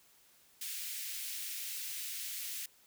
white high-pass noise, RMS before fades -41 dBFS, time 0.61-2.66 s, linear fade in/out 5 ms, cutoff 2000 Hz, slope 24 dB/octave, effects white hiss -65 dBFS RMS until 2.86 s

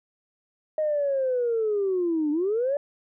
sine linear two-way sweep, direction down then up, 625 to 290.6 to 585 Hz, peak -21 dBFS, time 0.78-2.77 s, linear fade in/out 2 ms, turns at 2.31 s, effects tanh soft clip ceiling -17 dBFS

